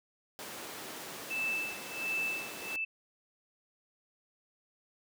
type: high-pass noise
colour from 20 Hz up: pink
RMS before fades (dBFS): -44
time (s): 0.39-2.76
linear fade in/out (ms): 0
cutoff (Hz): 270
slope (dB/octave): 12
type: tone with tremolo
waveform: sine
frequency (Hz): 2637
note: E7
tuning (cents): 0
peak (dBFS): -30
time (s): 1.3-2.85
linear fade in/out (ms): 10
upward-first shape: sine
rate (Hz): 1.4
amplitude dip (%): 90
effects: none